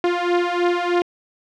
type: beating tone pair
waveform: sawtooth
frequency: 349.2 / 352.4 Hz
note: F4 / F4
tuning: 0 / +16 cents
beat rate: 3.2 Hz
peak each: -17 / -16 dBFS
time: 0.04-1.02 s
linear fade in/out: 2 ms
effects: low-pass 3000 Hz 12 dB/octave